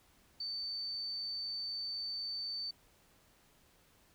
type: tone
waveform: sine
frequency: 4552 Hz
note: C#8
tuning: 45 cents sharp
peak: -37 dBFS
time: 0.4-2.71 s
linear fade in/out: 5 ms
effects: pink hiss -67 dBFS RMS until 4.14 s